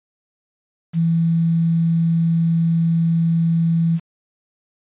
sine tone with quantisation, 165.9 Hz, E3, 11 cents sharp, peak -14 dBFS, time 0.93-4 s, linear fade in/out 50 ms, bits 7, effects resampled to 8000 Hz

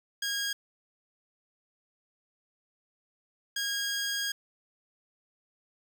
15% pulse tone pair in turn, 1632 / 1632 Hz, G#6 / G#6, -31 / -31 cents, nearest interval unison, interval 0 cents, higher neither, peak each -23 dBFS, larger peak neither, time 0.22-0.53 / 3.56-4.32 s, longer second, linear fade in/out 5 ms, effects none

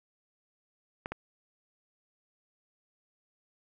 clicks, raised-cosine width 0.5 ms, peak -20 dBFS, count 2, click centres 1.059 / 1.12 s, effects none

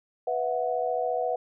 sine chord, B suspended fourth, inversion none, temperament equal with one note detuned, 493.9 / 659.3 / 733.6 Hz, B4 / E5 / F#5, 0 / 0 / -15 cents, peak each -29 / -30 / -29 dBFS, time 0.27-1.36 s, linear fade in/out 5 ms, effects none

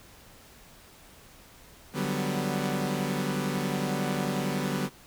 sawtooth chord, G major seventh, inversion second, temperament equal, 146.83 / 185 / 196 / 246.9 Hz, D3 / F#3 / G3 / B3, 0 / 0 / 0 / 0 cents, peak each -29 dBFS, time 1.93-4.9 s, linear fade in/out 50 ms, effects pink hiss -53 dBFS RMS until 5.06 s

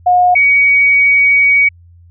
sine tone pair in turn, 720 / 2254 Hz, F#5 / C#7, -47 / +28 cents, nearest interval octave + minor sixth, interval 1975 cents, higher second, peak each -6 dBFS, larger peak neither, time 0.06-0.35 / 0.35-1.69 s, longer second, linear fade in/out 10 ms, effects added 86 Hz sine -39 dBFS peak until 2.1 s

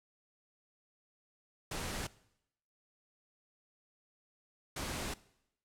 pink noise bursts at uneven times, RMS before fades -39 dBFS, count 2, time 1.71-2.07 / 4.76-5.14 s, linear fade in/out 5 ms, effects noise-tail reverb RT60 0.8 s tail -20 dB re dry + low-pass 11000 Hz 12 dB/octave

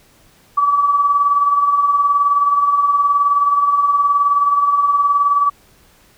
sine tone with tremolo, 1148 Hz, D6, 40 cents flat, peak -9 dBFS, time 0.57-5.5 s, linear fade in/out 10 ms, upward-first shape sine, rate 19 Hz, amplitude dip 50%, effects pink hiss -51 dBFS RMS until 6.17 s

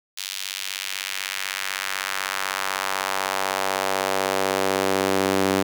sawtooth tone with high-pass filter sweep, 96 Hz, G2, 36 cents flat, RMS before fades -25 dBFS, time 0.17-5.63 s, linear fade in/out 10 ms, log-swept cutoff 3600 to 290 Hz, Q 1.2, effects none

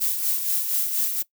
violet noise with tremolo, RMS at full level -22 dBFS, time 0-1.23 s, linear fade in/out 20 ms, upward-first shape sine, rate 4.2 Hz, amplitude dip 50%, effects noise-tail reverb RT60 0.1 s tail -19 dB re dry

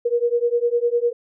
sine beating tone pair, 471.4 / 481.3 Hz, A#4 / B4, +19 / -45 cents, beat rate 9.9 Hz, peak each -20 / -20 dBFS, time 0.05-1.13 s, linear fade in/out 10 ms, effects none

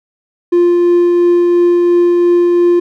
triangle tone with tremolo, 349.2 Hz, F4, in tune, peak -3 dBFS, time 0.52-2.8 s, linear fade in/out 10 ms, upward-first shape triangle, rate 2.9 Hz, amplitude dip 25%, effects tanh soft clip ceiling 0 dBFS

